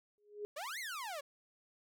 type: tone with exponential growth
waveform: sine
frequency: 415.3 Hz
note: G#4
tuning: in tune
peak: -36 dBFS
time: 0.18-0.45 s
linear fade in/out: 0 ms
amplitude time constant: 57 ms
type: exponential two-way sweep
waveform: sawtooth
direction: up then down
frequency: 543 to 2217 to 543 Hz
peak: -37 dBFS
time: 0.56-1.21 s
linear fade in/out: 10 ms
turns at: 0.79 s
effects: none